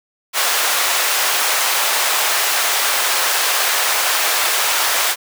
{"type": "high-pass noise", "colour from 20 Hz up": "pink", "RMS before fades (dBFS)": -17, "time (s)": [0.33, 5.16], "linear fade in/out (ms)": 50, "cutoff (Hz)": 790, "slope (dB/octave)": 12, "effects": ["high-pass 400 Hz 12 dB/octave"]}